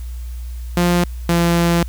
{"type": "tone pair in turn", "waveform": "sawtooth", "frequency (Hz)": [175.2, 170.7], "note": ["F3", "F3"], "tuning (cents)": [6, -39], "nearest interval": "unison", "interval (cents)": 45, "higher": "first", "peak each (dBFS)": -9, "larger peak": "neither", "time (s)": [[0.77, 1.04], [1.29, 1.83]], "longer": "second", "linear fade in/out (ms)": 2, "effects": ["added 60 Hz sine -25 dBFS peak until 1.88 s", "white hiss -47 dBFS RMS until 1.88 s"]}